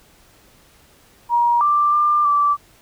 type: tone with pitch steps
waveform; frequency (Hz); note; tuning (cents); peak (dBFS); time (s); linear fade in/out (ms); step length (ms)
sine; 950 / 1179 / 1193 / 1163; A#5 / D6 / D6 / D6; +33 / +6 / +27 / -17; -13; 1.29-2.57; 50; 320
effects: pink hiss -52 dBFS RMS until 2.81 s